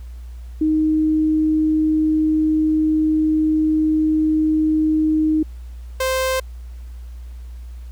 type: tone pair in turn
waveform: sine / sawtooth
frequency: 311.1 / 521.8 Hz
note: D#4 / C5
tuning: 0 / -5 cents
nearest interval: major sixth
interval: 895 cents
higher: second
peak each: -14 dBFS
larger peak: neither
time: 0.61-5.43 / 6-6.4 s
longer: first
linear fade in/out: 5 ms
effects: added 60 Hz sine -31 dBFS peak until 7.91 s + pink hiss -55 dBFS RMS until 7.91 s